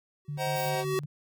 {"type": "tone with exponential growth", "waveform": "square", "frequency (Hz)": 377.9, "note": "F#4", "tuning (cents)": 37, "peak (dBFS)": -25, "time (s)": [0.25, 0.99], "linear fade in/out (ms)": 0, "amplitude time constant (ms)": 160}
{"type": "tone with tremolo", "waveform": "sine", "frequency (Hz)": 146.83, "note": "D3", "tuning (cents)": 0, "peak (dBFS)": -32, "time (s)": [0.28, 1.06], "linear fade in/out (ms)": 10, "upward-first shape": "square", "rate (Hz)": 5.3, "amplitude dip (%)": 40}
{"type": "chord", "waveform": "square", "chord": "C half-diminished seventh", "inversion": "none", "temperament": "just", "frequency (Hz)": [523.3, 627.9, 753.5, 941.9], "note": ["C5", "Eb5", "Gb5", "Bb5"], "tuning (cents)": [0, 16, 31, 18], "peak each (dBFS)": [-33, -39, -33, -38], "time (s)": [0.37, 0.85], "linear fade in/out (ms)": 50}
{"type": "noise", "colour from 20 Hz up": "violet", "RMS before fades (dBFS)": -41, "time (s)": [0.56, 0.69], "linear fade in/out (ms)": 0}
{"effects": []}